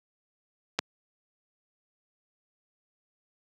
clicks, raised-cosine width 0.2 ms, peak -27 / -6 dBFS, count 2, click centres 0.787 / 0.79 s, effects high-pass 150 Hz 12 dB/octave

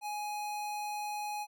square tone, 835 Hz, G#5, 9 cents sharp, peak -36 dBFS, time 0.01-1.47 s, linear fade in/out 50 ms, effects none

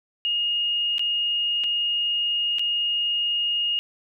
sine tone with dropouts, 2854 Hz, F7, 37 cents sharp, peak -21 dBFS, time 0.25-3.79 s, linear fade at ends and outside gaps 0 ms, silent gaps 0.982-0.994 / 1.637-1.641 / 2.585-2.594 s, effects none

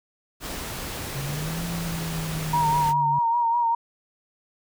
pink noise, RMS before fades -33 dBFS, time 0.4-2.94 s, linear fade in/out 50 ms
sine linear two-way sweep, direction up then down, 132.6 to 171.3 to 142.8 Hz, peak -28 dBFS, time 1.15-3.19 s, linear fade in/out 5 ms, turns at 1.64 s
sine tone with vibrato, 938 Hz, A#5, 11 cents sharp, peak -19 dBFS, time 2.53-3.75 s, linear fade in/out 5 ms, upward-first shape sine, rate 5 Hz, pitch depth 42 cents each way
effects none

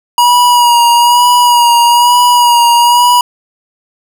square tone with vibrato, 961 Hz, B5, 48 cents flat, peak -5 dBFS, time 0.18-3.21 s, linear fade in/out 2 ms, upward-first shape sine, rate 1.1 Hz, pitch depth 27 cents each way, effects none

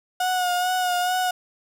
35% pulse tone with vibrato, 726 Hz, F#5, 33 cents flat, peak -19 dBFS, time 0.2-1.31 s, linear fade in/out 5 ms, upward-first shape sine, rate 2.3 Hz, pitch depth 31 cents each way, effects none

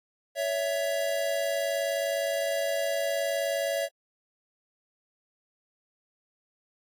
square tone pair together, 561 / 660.4 Hz, C#5 / E5, +21 / +3 cents, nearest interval minor third, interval 282 cents, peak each -30 / -30 dBFS, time 0.35-3.89 s, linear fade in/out 50 ms, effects AAC 64 kbps

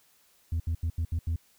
sine tone bursts at uneven times, 82.6 Hz, E2, 4 cents sharp, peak -23 dBFS, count 6, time 0.52-0.6 / 0.67-0.75 / 0.83-0.9 / 0.98-1.05 / 1.12-1.19 / 1.27-1.36 s, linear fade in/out 5 ms, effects tanh soft clip ceiling -25 dBFS + white hiss -64 dBFS RMS until 1.58 s

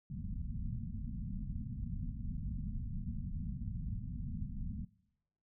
pink low-pass noise, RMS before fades -40 dBFS, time 0.1-4.85 s, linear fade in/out 5 ms, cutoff 240 Hz, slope 96 dB/octave, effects noise-tail reverb RT60 0.9 s tail -23 dB re dry

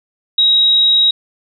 sine tone, 3815 Hz, A#7, 39 cents sharp, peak -8 dBFS, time 0.38-1.11 s, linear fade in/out 5 ms, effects none

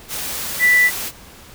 sine tone in noise, 1975.5 Hz, B6, in tune, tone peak -10 dBFS, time 0.59-0.91 s, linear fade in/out 50 ms, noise white, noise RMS -26 dBFS, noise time 0.08-1.12 s, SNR +13 dB, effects pink hiss -42 dBFS RMS until 1.54 s

